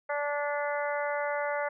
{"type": "harmonic tone", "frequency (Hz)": 290.5, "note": "D4", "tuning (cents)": -19, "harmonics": [2, 3, 4, 5, 6, 7], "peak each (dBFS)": [-31, -35, -39, -37, -40, -39], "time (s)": [0.09, 1.69], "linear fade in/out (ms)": 10, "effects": []}